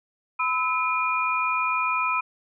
sine tone cluster, 1006 / 1299 / 2430 Hz, B5 / E6 / D#7, +32 / -26 / -42 cents, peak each -26 dBFS, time 0.39-2.21 s, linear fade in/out 10 ms, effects none

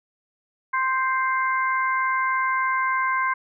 harmonic tone, 523.3 Hz, C5, in tune, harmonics 2 / 3 / 4, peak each -22 / -26 / -28 dBFS, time 0.73-3.34 s, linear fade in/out 10 ms, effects none

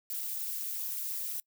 violet noise with amplitude modulation, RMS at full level -32 dBFS, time 0.1-1.4 s, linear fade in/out 2 ms, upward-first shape sine, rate 216 Hz, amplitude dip 95%, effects noise-tail reverb RT60 0.1 s tail -25 dB re dry

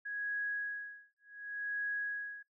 sine tone with tremolo, 1661.2 Hz, G#6, in tune, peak -33 dBFS, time 0.05-2.43 s, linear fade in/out 10 ms, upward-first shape sine, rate 0.68 Hz, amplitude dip 100%, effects noise-tail reverb RT60 0.2 s tail -25 dB re dry

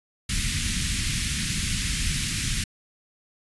pink band-stop noise, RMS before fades -26 dBFS, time 0.29-2.64 s, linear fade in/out 5 ms, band 220 to 1900 Hz, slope 24 dB/octave, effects resampled to 24000 Hz

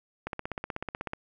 click train, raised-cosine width 0.5 ms, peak -18 dBFS, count 15, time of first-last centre 0.27-1.134 s, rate 16.2 Hz, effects none

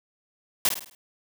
white noise with echo, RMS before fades -21 dBFS, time 0.65-0.69 s, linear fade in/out 2 ms, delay 52 ms, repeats 5, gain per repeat -7 dB, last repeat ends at 0.95 s, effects none

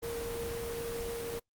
sine tone in noise, 466.2 Hz, A#4, in tune, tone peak -35 dBFS, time 0.02-1.4 s, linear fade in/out 20 ms, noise pink, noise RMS -41 dBFS, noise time 0.02-1.4 s, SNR +3 dB, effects noise-tail reverb RT60 0.1 s tail -22 dB re dry + Opus 24 kbps

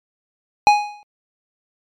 square tone with exponential decay, 830.6 Hz, G#5, in tune, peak -6 dBFS, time 0.67-1.03 s, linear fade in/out 0 ms, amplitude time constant 77 ms, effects low-pass 4000 Hz 12 dB/octave + MP3 96 kbps

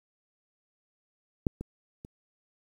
clicks, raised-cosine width 3 ms, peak -12 / -23 / -29 dBFS, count 3, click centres 1.468 / 1.61 / 2.049 s, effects 9-bit

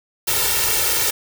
white noise with comb filter, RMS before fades -19 dBFS, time 0.27-1.11 s, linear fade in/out 10 ms, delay 2.2 ms, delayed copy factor +1, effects none

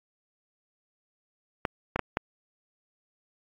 clicks, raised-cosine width 0.5 ms, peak -11 dBFS, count 4, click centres 1.652 / 1.96 / 1.993 / 2.171 s, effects AAC 64 kbps

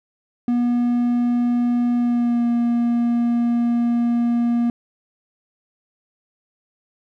triangle tone with pitch glide, 241.4 to 237 Hz, B3 to A#3, -39 to +29 cents, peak -14 dBFS, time 0.48-4.7 s, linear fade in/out 2 ms, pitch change -32 cents, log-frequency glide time 1.96-2.46 s, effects none

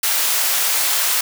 white high-pass noise, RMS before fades -18 dBFS, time 0.03-1.21 s, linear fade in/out 5 ms, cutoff 680 Hz, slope 12 dB/octave, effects none

